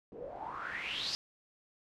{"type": "noise with low-pass filter sweep", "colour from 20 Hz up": "white", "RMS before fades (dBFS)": -40, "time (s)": [0.12, 1.15], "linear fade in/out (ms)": 0, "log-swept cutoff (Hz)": [390, 5100], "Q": 8.1, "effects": []}